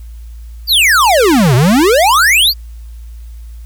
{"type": "exponential two-way sweep", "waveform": "square", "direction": "down then up", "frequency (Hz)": [4895, 116.54, 4895], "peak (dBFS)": -7, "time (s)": [0.67, 2.54], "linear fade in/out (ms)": 50, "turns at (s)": 1.55, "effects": ["added 57 Hz sine -27 dBFS peak until 3.65 s", "white hiss -51 dBFS RMS until 3.65 s"]}